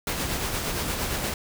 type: noise with tremolo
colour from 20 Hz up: pink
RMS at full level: -27 dBFS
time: 0.07-1.34 s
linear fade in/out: 2 ms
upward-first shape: sine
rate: 8.6 Hz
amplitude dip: 35%
effects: none